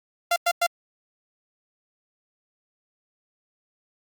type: tone bursts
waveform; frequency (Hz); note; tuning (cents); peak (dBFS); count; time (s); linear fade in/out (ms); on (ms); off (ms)
sawtooth; 691; F5; -19; -15; 3; 0.31-0.666; 5; 52; 100
effects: Opus 48 kbps